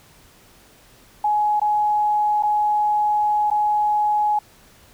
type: tone with dropouts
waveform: sine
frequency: 840 Hz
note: G#5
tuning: 19 cents sharp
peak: -16 dBFS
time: 1.24-4.39 s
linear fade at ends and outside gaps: 5 ms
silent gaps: 1.598-1.615 / 2.426-2.433 / 3.502-3.512 s
effects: pink hiss -51 dBFS RMS until 4.93 s